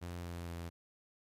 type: tone with pitch steps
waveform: sawtooth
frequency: 87.31 / 86.16 / 85.02 Hz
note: F2 / F2 / F2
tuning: 0 / -23 / -46 cents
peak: -37 dBFS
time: 0.01-0.7 s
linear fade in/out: 20 ms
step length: 230 ms
effects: MP3 64 kbps